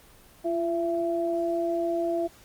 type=tone pair together; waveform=sine; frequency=341.8 / 670 Hz; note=F4 / E5; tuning=-37 / +28 cents; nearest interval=octave; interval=1165 cents; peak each=-27 dBFS; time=0.44-2.28 s; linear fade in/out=20 ms; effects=pink hiss -54 dBFS RMS until 2.44 s + Opus 24 kbps